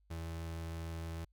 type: tone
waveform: 35% pulse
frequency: 82.41 Hz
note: E2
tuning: in tune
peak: -38 dBFS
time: 0.1-1.25 s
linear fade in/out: 10 ms
effects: added 50 Hz sine -67 dBFS peak until 1.32 s